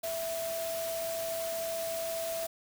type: tone in noise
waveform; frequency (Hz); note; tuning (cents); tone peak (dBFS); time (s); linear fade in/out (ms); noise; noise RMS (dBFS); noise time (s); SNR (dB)
sine; 661; E5; +5; -33; 0.03-2.47; 10; white; -40; 0.03-2.47; +4
effects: none